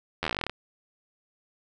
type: slowing click train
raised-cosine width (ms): 0.3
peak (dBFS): -12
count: 15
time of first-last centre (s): 0.23-0.496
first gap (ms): 11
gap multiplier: 1.08
effects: none